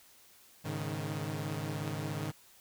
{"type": "chord", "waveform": "sawtooth", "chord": "Ab suspended fourth", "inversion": "none", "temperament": "equal with one note detuned", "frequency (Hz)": [105.46, 138.59, 155.56], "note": ["Ab2", "Db3", "Eb3"], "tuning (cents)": [27, 0, 0], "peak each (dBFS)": [-36, -36, -34], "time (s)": [0.64, 2.32], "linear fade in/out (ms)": 20, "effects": ["white hiss -60 dBFS RMS until 2.6 s"]}